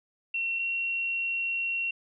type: tone pair in turn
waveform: sine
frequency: 2720 / 2734 Hz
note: F7 / F7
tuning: -46 / -37 cents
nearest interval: unison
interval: 9 cents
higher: second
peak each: -27 dBFS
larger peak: neither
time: 0.34-0.59 / 0.59-1.91 s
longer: second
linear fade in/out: 5 ms
effects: none